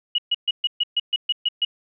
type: tone bursts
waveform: sine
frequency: 2906 Hz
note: F#7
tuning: 32 cents flat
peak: -17 dBFS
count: 10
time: 0.15-1.65 s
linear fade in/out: 5 ms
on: 33 ms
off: 130 ms
effects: none